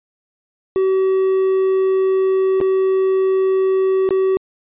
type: tone with dropouts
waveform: triangle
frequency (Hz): 380.6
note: F#4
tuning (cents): +49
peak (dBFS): -11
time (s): 0.76-4.37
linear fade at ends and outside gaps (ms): 0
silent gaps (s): 2.603-2.612 / 4.09-4.107
effects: resampled to 8000 Hz